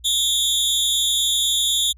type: tone with amplitude modulation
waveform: sawtooth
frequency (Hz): 3532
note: A7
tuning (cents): +6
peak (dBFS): -10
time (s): 0.04-1.93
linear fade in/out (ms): 20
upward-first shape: sine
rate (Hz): 268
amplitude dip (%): 100
effects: added 60 Hz sine -44 dBFS peak until 1.97 s + resampled to 32000 Hz